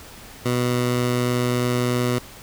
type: tone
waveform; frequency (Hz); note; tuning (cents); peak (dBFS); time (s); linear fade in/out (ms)
15% pulse; 123.1; B2; -5; -13; 0.45-2.19; 10
effects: pink hiss -42 dBFS RMS until 2.42 s